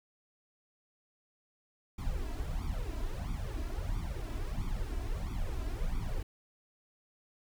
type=noise with flanger; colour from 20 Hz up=brown; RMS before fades=-35 dBFS; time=1.98-6.23 s; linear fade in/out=5 ms; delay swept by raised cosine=0.86 to 3.06 ms; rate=1.5 Hz; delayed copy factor=+0.95; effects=none